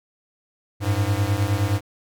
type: beating tone pair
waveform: square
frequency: 96.8 / 106.4 Hz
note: G2 / G#2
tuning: -21 / +42 cents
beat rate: 9.6 Hz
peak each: -23 dBFS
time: 0.8-1.81 s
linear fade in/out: 50 ms
effects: none